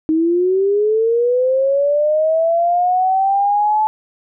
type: linear sweep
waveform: sine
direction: up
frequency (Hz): 311.1 to 869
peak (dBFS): -12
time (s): 0.09-3.87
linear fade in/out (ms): 0
effects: none